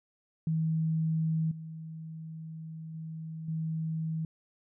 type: tone with level steps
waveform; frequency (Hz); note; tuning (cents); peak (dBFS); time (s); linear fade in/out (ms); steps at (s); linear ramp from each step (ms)
sine; 160.2; E3; -49; -26 / -39 / -37 / -30; 0.47-4.25; 2; 1.51 / 2.94 / 3.48; 5
effects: none